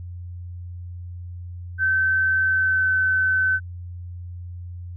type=tone with pitch glide; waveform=sine; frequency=1540 to 1525 Hz; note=G6 to G6; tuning=-31 to -48 cents; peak=-17 dBFS; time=1.78-3.6 s; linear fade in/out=50 ms; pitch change=-17 cents; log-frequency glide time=2.41-2.89 s; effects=added 88 Hz sine -32 dBFS peak until 4.96 s